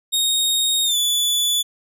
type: tone with pitch glide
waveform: sawtooth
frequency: 3729 to 3459 Hz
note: A#7 to A7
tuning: 0 to -30 cents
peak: -14 dBFS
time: 0.12-1.63 s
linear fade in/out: 20 ms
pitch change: -130 cents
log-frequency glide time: 0.84-0.97 s
effects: none